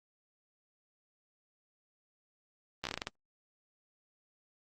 slowing click train, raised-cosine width 0.2 ms, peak -17 dBFS, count 9, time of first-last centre 2.84-3.071 s, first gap 13 ms, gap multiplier 1.22, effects Opus 32 kbps

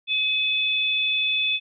sine tone pair together, 2554 / 3481 Hz, D#7 / A7, +45 / -19 cents, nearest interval perfect fourth, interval 536 cents, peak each -23 / -23 dBFS, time 0.07-1.6 s, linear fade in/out 50 ms, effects none

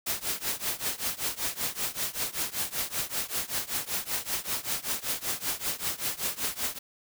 white noise with tremolo, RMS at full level -28 dBFS, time 0.06-6.79 s, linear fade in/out 10 ms, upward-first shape triangle, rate 5.2 Hz, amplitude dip 95%, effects none

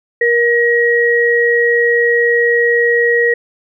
sine tone pair together, 472.3 / 1898 Hz, A#4 / A#6, +23 / +31 cents, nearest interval 2 octaves, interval 2408 cents, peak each -12 dBFS, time 0.21-3.34 s, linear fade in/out 5 ms, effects none

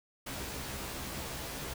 pink noise with comb filter, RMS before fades -40 dBFS, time 0.26-1.74 s, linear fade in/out 10 ms, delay 15 ms, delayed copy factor +1, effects none

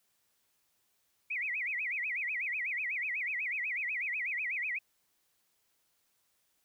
sine tone with vibrato, 2217 Hz, C#7, in tune, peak -32 dBFS, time 1.3-4.79 s, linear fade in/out 10 ms, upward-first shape sine, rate 8.1 Hz, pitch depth 260 cents each way, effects white hiss -75 dBFS RMS until 6.64 s

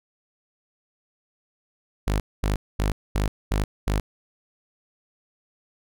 sawtooth tone bursts, 51 Hz, G#1, 31 cents flat, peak -17 dBFS, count 6, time 2.07-4 s, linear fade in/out 5 ms, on 130 ms, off 230 ms, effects none

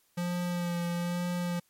square tone with vibrato, 174.61 Hz, F3, in tune, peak -30 dBFS, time 0.17-1.6 s, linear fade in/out 10 ms, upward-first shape sine, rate 1.1 Hz, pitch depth 20 cents each way, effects white hiss -69 dBFS RMS until 1.69 s + MP3 64 kbps

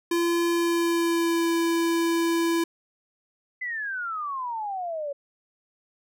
square tone with pitch glide, 341.3 to 334.7 Hz, F4 to E4, -40 to +26 cents, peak -22 dBFS, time 0.11-2.64 s, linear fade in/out 5 ms, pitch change -34 cents, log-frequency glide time 0.5-1.5 s
sine exponential sweep, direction down, 2042 to 554.4 Hz, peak -28 dBFS, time 3.61-5.13 s, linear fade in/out 10 ms
effects none

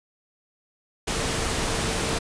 sine tone in noise, 452.2 Hz, A4, 47 cents sharp, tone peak -36 dBFS, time 1.07-2.19 s, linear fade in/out 10 ms, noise pink, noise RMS -26 dBFS, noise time 1.07-2.19 s, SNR -13 dB, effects resampled to 22050 Hz

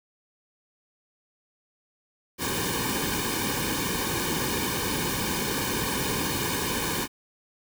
pink noise with comb filter, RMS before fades -28 dBFS, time 2.38-7.08 s, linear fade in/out 50 ms, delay 1.5 ms, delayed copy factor -0.95, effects none

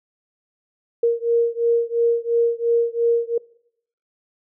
sine beating tone pair, 466.2 / 469.1 Hz, A#4 / A#4, 0 / +11 cents, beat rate 2.9 Hz, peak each -19 dBFS, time 1.03-3.38 s, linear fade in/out 5 ms, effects noise-tail reverb RT60 0.7 s tail -23 dB re dry

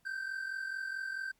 triangle tone pair together, 1523.4 / 1568 Hz, G6 / G6, -50 / 0 cents, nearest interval unison, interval 50 cents, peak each -40 / -35 dBFS, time 0.05-1.32 s, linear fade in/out 10 ms, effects pink hiss -73 dBFS RMS until 1.39 s + MP3 96 kbps

